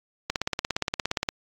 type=click train; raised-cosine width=0.2 ms; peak=-8 dBFS; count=18; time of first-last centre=0.3-1.288 s; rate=17.2 Hz; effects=AAC 64 kbps